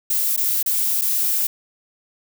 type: noise with dropouts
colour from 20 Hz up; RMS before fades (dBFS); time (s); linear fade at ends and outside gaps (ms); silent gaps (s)
violet; -20; 0.1-1.47; 5; 0.364-0.375 / 0.628-0.66 / 1.013-1.017
effects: none